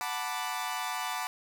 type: chord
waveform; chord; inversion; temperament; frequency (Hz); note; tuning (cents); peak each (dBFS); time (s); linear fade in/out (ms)
sawtooth; B minor seventh; second; equal; 740 / 880 / 987.8 / 1174.7; F#5 / A5 / B5 / D6; 0 / 0 / 0 / 0; -34; 0.01-1.27; 0
effects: none